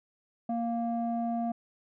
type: tone with low-pass filter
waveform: square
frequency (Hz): 233.1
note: A#3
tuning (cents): 0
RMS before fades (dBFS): -31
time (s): 0.49-1.52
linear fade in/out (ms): 5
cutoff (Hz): 620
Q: 4.5
effects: none